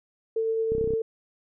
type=tone with tremolo; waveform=sine; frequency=447.8 Hz; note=A4; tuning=30 cents sharp; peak=-22 dBFS; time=0.36-1.02 s; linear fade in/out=5 ms; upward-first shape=triangle; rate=9.1 Hz; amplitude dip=25%
type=clicks; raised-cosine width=3 ms; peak=-20 dBFS; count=8; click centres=0.72 / 0.751 / 0.782 / 0.812 / 0.842 / 0.875 / 0.906 / 0.936 s
effects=none